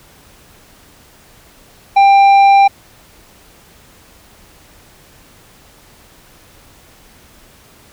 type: tone with tanh clipping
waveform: sine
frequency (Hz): 792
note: G5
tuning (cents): +18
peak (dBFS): -6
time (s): 1.96-2.68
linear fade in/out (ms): 10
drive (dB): 8
effects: pink hiss -45 dBFS RMS until 7.92 s